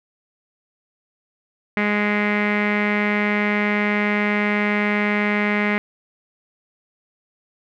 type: tone with low-pass filter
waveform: sawtooth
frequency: 207.7 Hz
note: G#3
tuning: in tune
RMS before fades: -20 dBFS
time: 1.77-5.78 s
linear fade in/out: 0 ms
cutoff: 2100 Hz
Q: 6.1
effects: none